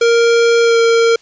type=tone with pitch glide; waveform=square; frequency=466.2 to 460.8 Hz; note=A#4 to A#4; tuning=0 to -20 cents; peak=-9 dBFS; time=0.01-1.16 s; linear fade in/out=5 ms; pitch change=-20 cents; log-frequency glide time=0.62-0.78 s; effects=white hiss -48 dBFS RMS until 1.21 s + resampled to 16000 Hz